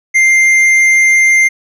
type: tone with tanh clipping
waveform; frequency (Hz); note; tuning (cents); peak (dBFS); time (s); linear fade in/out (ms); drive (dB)
sine; 2098; C7; +4; -7; 0.14-1.49; 20; 8
effects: none